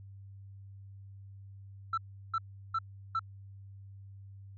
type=tone bursts; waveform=sine; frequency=1333 Hz; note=E6; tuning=19 cents sharp; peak=-26 dBFS; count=4; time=1.93-3.194 s; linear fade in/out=5 ms; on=46 ms; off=360 ms; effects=tanh soft clip ceiling -27 dBFS + added 98 Hz sine -47 dBFS peak until 4.57 s